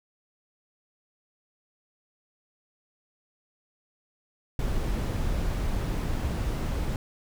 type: noise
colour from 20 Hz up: brown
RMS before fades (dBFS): -28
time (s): 4.59-6.96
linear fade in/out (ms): 2
effects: none